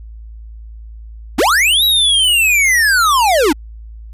square linear two-way sweep, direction up then down, 196 to 3917 to 261.7 Hz, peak -10 dBFS, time 1.38-3.53 s, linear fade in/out 10 ms, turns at 1.84 s, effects added 55 Hz sine -30 dBFS peak until 4.13 s + resampled to 32000 Hz

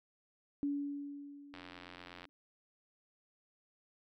sine tone with exponential decay, 285.1 Hz, C#4, 49 cents sharp, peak -31 dBFS, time 0.63-2.29 s, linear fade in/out 0 ms, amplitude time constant 360 ms
click train, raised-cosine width 0.3 ms, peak -33 dBFS, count 64, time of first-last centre 1.54-2.253 s, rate 88.3 Hz
effects none

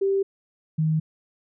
sine tone pair in turn, 391.4 / 157.27 Hz, G4 / D#3, -3 / +19 cents, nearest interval octave + major third, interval 1578 cents, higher first, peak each -19 dBFS, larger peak neither, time 0.01-0.23 / 0.78-1 s, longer neither, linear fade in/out 10 ms, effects none

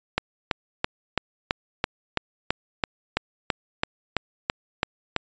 click train, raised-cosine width 0.3 ms, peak -5 dBFS, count 16, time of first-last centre 0.18-5.163 s, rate 3.01 Hz, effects resampled to 16000 Hz

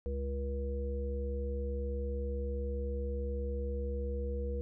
harmonic tone with a mistuned harmonic, 69.3 Hz, C#2, in tune, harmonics 1 / 3 / 5 / 7, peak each -34 / -45 / -50 / -39 dBFS, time 0.06-4.61 s, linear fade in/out 0 ms, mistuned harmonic 7, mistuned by -17 cents, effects none

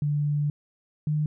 sine tone pair in turn, 146.83 / 151.31 Hz, D3 / D#3, 0 / -48 cents, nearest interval minor second, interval 52 cents, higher second, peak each -22 / -22 dBFS, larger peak neither, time 0.02-0.5 / 1.07-1.26 s, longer first, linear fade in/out 2 ms, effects none

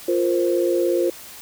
sine chord, F suspended fourth, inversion none, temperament equal, 349.2 / 466.2 / 523.3 Hz, F4 / Bb4 / C5, 0 / 0 / 0 cents, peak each -19 / -25 / -22 dBFS, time 0.08-1.1 s, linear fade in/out 5 ms, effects white hiss -40 dBFS RMS until 1.41 s

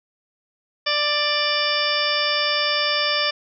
harmonic tone, 590 Hz, D5, 8 cents sharp, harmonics 1 / 2 / 3 / 4 / 5 / 6 / 8 / 9, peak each -27 / -27 / -27 / -27 / -27 / -27 / -27 / -27 dBFS, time 0.86-3.31 s, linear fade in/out 10 ms, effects none

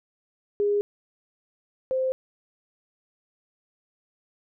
sine tone pair in turn, 410 / 520.9 Hz, G#4 / C5, -22 / -8 cents, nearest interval major third, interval 414 cents, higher second, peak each -20 / -22 dBFS, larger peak first, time 0.6-0.81 / 1.91-2.12 s, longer neither, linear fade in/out 0 ms, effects none

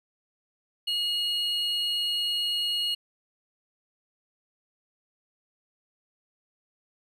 triangle tone pair together, 2884 / 4307 Hz, F#7 / C8, -45 / +49 cents, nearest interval perfect fifth, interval 694 cents, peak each -25 / -30 dBFS, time 0.87-2.95 s, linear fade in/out 10 ms, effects none

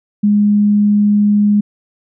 sine tone, 206.8 Hz, G#3, 7 cents flat, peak -8 dBFS, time 0.23-1.61 s, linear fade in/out 10 ms, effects none

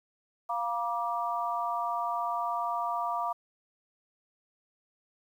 sine chord, Bb major, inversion second, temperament equal with one note detuned, 698.5 / 954.7 / 1174.7 Hz, F5 / Bb5 / D6, 0 / +41 / 0 cents, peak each -33 dBFS, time 0.49-3.33 s, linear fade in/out 10 ms, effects 10-bit

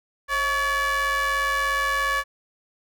square ring-modulated tone, 293.7 Hz, D4, in tune, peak -19 dBFS, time 0.28-2.24 s, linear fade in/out 50 ms, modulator 1420 Hz, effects none

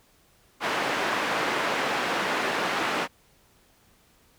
white band-pass noise, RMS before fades -27 dBFS, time 0.6-3.08 s, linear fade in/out 50 ms, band 240 to 1800 Hz, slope 12 dB/octave, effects pink hiss -61 dBFS RMS until 4.38 s

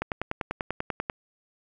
click train, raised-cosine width 0.5 ms, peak -13 dBFS, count 12, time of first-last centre 0.02-1.098 s, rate 10.2 Hz, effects none

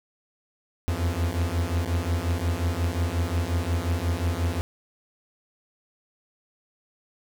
45% pulse beating tone pair, 82.2 / 87.8 Hz, E2 / F2, -4 / +10 cents, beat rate 5.6 Hz, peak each -27 / -26 dBFS, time 0.88-4.61 s, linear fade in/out 0 ms, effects none

